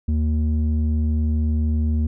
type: tone with low-pass filter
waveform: square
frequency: 76.3 Hz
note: D#2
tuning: 33 cents flat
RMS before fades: -20 dBFS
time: 0.08-2.07 s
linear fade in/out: 5 ms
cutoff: 180 Hz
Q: 3.8
effects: none